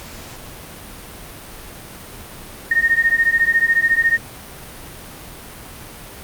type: beating tone pair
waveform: sine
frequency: 1838 / 1852 Hz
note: A#6 / A#6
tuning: -25 / -12 cents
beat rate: 14 Hz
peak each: -16 dBFS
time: 2.71-4.18 s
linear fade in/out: 5 ms
effects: pink hiss -36 dBFS RMS until 6.23 s + Opus 48 kbps